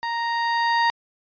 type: tone with level ramp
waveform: 30% pulse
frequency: 932.3 Hz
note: A#5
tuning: in tune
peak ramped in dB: -22 to -14 dBFS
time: 0.03-0.9 s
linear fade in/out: 0 ms
effects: resampled to 11025 Hz